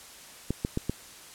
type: clicks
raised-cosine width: 3 ms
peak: -14 dBFS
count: 4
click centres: 0.506 / 0.649 / 0.774 / 0.896 s
effects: white hiss -48 dBFS RMS until 1.34 s + low-pass 11000 Hz 12 dB/octave